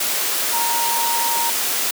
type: tone in noise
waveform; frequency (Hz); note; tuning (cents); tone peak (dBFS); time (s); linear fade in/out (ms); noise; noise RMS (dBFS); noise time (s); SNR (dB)
sine; 932.3; A#5; 0; -21; 0.53-1.5; 5; white; -21; 0-1.91; -3
effects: high-pass 300 Hz 12 dB/octave